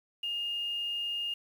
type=tone with quantisation; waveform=sine; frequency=2832 Hz; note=F7; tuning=23 cents sharp; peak=-31 dBFS; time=0.23-1.34 s; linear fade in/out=5 ms; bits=9; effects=none